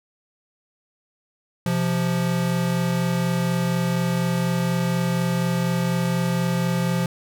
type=tone pair together; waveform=square; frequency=130 / 174.13 Hz; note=C3 / F3; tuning=-11 / -5 cents; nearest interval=perfect fourth; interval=506 cents; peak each=-26 / -22 dBFS; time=1.66-7.06 s; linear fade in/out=2 ms; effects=none